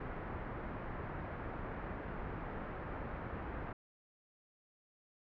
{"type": "low-pass noise", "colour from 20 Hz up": "pink", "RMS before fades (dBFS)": -43, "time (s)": [0, 3.73], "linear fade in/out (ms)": 5, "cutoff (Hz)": 1800, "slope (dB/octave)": 24, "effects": []}